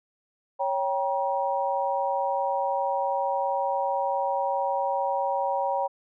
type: chord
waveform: sine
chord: G diminished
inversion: second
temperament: equal with one note detuned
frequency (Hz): 554.4 / 784 / 951.4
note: Db5 / G5 / Bb5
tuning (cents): 0 / 0 / +35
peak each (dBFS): -28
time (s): 0.59-5.88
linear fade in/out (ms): 20
effects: none